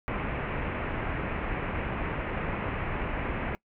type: low-pass noise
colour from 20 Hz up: pink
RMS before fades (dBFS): -32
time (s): 0.08-3.55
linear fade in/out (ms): 0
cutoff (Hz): 2600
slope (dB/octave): 48
effects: noise-tail reverb RT60 0.1 s tail -22 dB re dry